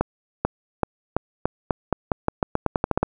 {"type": "accelerating click train", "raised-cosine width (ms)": 1, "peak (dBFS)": -5, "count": 17, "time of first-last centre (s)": [0.01, 3.03], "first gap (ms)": 440, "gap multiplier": 0.87, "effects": []}